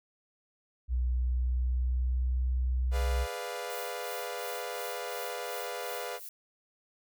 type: tone with pitch glide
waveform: sine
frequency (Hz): 61.74 to 62.93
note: B1 to B1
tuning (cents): 0 to +33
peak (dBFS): -26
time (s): 0.88-3.27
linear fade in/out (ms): 50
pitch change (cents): +33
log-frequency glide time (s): 1.09-2.44
type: chord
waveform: sawtooth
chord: G# diminished seventh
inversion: none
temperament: equal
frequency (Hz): 415.3 / 493.9 / 587.3 / 698.5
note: G#4 / B4 / D5 / F5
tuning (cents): 0 / 0 / 0 / 0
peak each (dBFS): -39 / -35 / -39 / -37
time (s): 2.91-6.2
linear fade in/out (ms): 50
type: noise with tremolo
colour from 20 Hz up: violet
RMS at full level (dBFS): -43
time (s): 3.7-6.29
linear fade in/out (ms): 2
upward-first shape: sine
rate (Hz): 2.8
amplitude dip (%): 75
effects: none